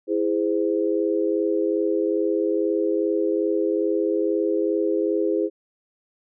sine chord, E augmented, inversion none, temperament just, 329.6 / 412 / 515 Hz, E4 / G#4 / B#4, 0 / -14 / -28 cents, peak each -23 / -23 / -26 dBFS, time 0.07-5.5 s, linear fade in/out 50 ms, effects none

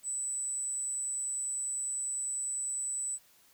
sine tone, 7970 Hz, B8, 15 cents sharp, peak -32 dBFS, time 0.03-3.19 s, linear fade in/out 50 ms, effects white hiss -63 dBFS RMS until 3.53 s

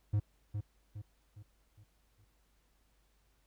triangle tone with echo, 103.83 Hz, G#2, in tune, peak -25 dBFS, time 0.13-0.2 s, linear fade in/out 10 ms, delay 410 ms, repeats 5, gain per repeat -7 dB, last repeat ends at 2.25 s, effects added 50 Hz sine -70 dBFS peak until 3.46 s + pink hiss -75 dBFS RMS until 3.46 s

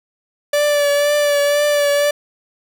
45% pulse tone with vibrato, 581 Hz, D5, 19 cents flat, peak -13 dBFS, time 0.53-2.11 s, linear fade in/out 5 ms, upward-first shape triangle, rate 2 Hz, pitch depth 30 cents each way, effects none

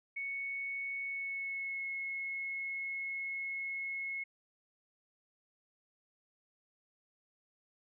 sine tone with pitch glide, 2217 to 2178 Hz, C#7 to C#7, 0 to -31 cents, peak -36 dBFS, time 0.16-4.24 s, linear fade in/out 10 ms, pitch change -31 cents, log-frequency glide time 1.03-1.87 s, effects none

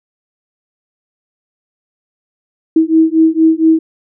sine beating tone pair, 319.3 / 323.6 Hz, D#4 / E4, +45 / -32 cents, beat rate 4.3 Hz, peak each -10 dBFS, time 2.76-3.79 s, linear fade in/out 5 ms, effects none

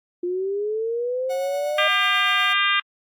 sine linear sweep, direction up, 348.6 to 622.3 Hz, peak -22 dBFS, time 0.23-1.88 s, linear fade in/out 5 ms
45% pulse tone with tremolo, 734 Hz, F#5, 14 cents flat, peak -30 dBFS, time 1.29-2.54 s, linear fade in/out 20 ms, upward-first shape sine, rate 8.2 Hz, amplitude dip 25%
harmonic tone, 400 Hz, G4, 35 cents sharp, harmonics 3 / 4 / 5 / 6 / 7 / 8 / 9, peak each -23 / -24 / -25 / -26 / -26 / -27 / -28 dBFS, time 1.78-2.8 s, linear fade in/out 5 ms
effects AAC 64 kbps

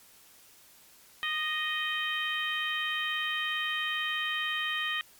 harmonic tone with a mistuned harmonic, 622.3 Hz, D#5, in tune, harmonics 2 / 3 / 4 / 5 / 6, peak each -37 / -32 / -37 / -34 / -42 dBFS, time 1.23-5.01 s, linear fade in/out 0 ms, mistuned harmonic 2, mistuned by -16 cents, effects white hiss -57 dBFS RMS until 5.19 s + MP3 96 kbps

